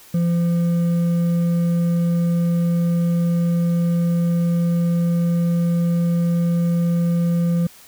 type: tone with hard clipping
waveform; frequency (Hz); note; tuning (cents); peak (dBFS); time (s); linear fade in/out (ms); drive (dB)
triangle; 171; F3; -36; -17; 0.14-7.67; 5; 8
effects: white hiss -46 dBFS RMS until 7.87 s